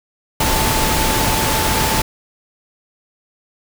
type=tone in noise; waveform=sine; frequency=880 Hz; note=A5; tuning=in tune; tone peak=-22 dBFS; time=0.4-2.02 s; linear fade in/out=5 ms; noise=pink; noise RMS=-17 dBFS; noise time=0.4-2.02 s; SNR=-8 dB; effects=none